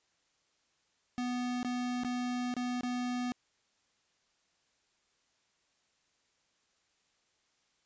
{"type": "tone with dropouts", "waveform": "square", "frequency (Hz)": 246.9, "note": "B3", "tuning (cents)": 0, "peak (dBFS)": -33, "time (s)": [1.18, 3.32], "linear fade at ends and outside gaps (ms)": 0, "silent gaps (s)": [[1.63, 1.647], [2.035, 2.047], [2.54, 2.566], [2.809, 2.833]], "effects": ["white hiss -74 dBFS RMS until 7.85 s", "resampled to 16000 Hz"]}